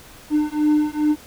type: beating tone pair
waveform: triangle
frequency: 300 / 302.4 Hz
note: D4 / D#4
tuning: +37 / -49 cents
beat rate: 2.4 Hz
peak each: -17 dBFS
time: 0.3-1.16 s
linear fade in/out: 50 ms
effects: pink hiss -44 dBFS RMS until 1.26 s